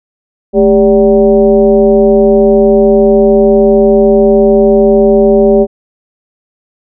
sine tone with frequency modulation, 398.7 Hz, G4, 29 cents sharp, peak -3 dBFS, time 0.53-5.67 s, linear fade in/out 50 ms, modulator 181 Hz, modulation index 1.1, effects none

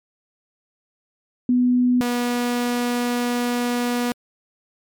sine / sawtooth tone pair in turn, 247.8 / 242.6 Hz, B3 / B3, +6 / -31 cents, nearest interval unison, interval 37 cents, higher first, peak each -14 / -16 dBFS, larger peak first, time 1.49-2.01 / 2.01-4.12 s, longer second, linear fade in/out 2 ms, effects MP3 96 kbps

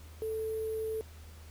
sine tone with sample-and-hold, 440 Hz, A4, in tune, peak -32 dBFS, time 0.22-1.01 s, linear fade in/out 0 ms, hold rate 11025 Hz, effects added 78 Hz sine -48 dBFS peak until 1.5 s + pink hiss -57 dBFS RMS until 1.5 s

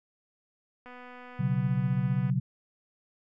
click train, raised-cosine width 0.5 ms, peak -33 dBFS, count 358, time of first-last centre 0.86-2.3 s, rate 248 Hz
sine chord, B suspended second, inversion none, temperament equal, 123.47 / 138.59 / 185 Hz, B2 / C#3 / F#3, 0 / 0 / 0 cents, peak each -29 / -28 / -30 dBFS, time 1.39-2.4 s, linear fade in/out 10 ms
effects none

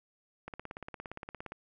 click train, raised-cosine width 0.5 ms, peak -26 dBFS, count 19, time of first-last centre 0.48-1.52 s, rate 17.3 Hz, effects none

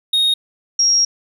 triangle / sine tone pair in turn, 3729 / 5602 Hz, A#7 / F8, 0 / +4 cents, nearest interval perfect fifth, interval 704 cents, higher second, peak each -11 dBFS, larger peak neither, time 0.13-0.34 / 0.79-1.05 s, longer second, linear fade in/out 5 ms, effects none

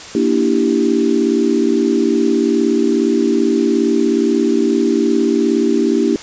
sine chord, E half-diminished seventh, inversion second, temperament equal with one note detuned, 233.1 / 290.3 / 329.6 / 392 Hz, Bb3 / D4 / E4 / G4, 0 / -20 / 0 / 0 cents, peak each -17 dBFS, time 0.15-6.16 s, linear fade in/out 2 ms, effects white hiss -32 dBFS RMS until 6.22 s + resampled to 16000 Hz

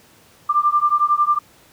sine beating tone pair, 1183 / 1194 Hz, D6 / D6, +12 / +28 cents, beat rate 11 Hz, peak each -17 dBFS, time 0.49-1.39 s, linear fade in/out 10 ms, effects pink hiss -51 dBFS RMS until 1.72 s + high-pass 80 Hz 12 dB/octave

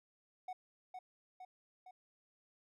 triangle tone with echo, 740 Hz, F#5, in tune, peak -39 dBFS, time 0.48-0.53 s, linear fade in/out 5 ms, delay 460 ms, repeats 3, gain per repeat -4 dB, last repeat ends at 1.91 s, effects none

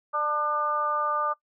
harmonic tone with a mistuned harmonic, 297.2 Hz, D4, 21 cents sharp, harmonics 2 / 3 / 4 / 5, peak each -32 / -32 / -25 / -38 dBFS, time 0.13-1.34 s, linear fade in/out 20 ms, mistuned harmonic 4, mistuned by +18 cents, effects noise-tail reverb RT60 0.1 s tail -21 dB re dry

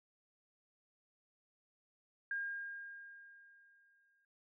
sine tone with exponential decay, 1614 Hz, G#6, 50 cents flat, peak -35 dBFS, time 2.31-4.25 s, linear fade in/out 2 ms, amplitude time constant 420 ms, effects none

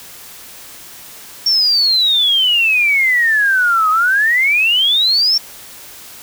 sine exponential two-way sweep, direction down then up, 5540 to 1243 to 5540 Hz, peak -10 dBFS, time 1.46-5.38 s, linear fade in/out 5 ms, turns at 3.9 s, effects white hiss -36 dBFS RMS until 6.22 s

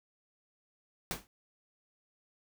pink noise with exponential decay, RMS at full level -32 dBFS, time 1.11-1.27 s, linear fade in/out 0 ms, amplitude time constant 34 ms, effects none

